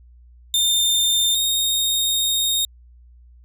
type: tone pair in turn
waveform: sawtooth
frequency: 3611 / 3706 Hz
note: A7 / A#7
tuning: +44 / -11 cents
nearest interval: unison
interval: 45 cents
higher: second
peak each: -13 / -15 dBFS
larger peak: first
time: 0.54-1.35 / 1.35-2.65 s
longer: second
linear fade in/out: 2 ms
effects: added 60 Hz sine -45 dBFS peak until 3.44 s